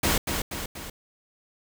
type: noise with echo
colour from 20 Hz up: pink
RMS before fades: -23 dBFS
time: 0.03-0.18 s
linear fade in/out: 5 ms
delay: 240 ms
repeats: 3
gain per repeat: -5 dB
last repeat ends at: 0.9 s
effects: none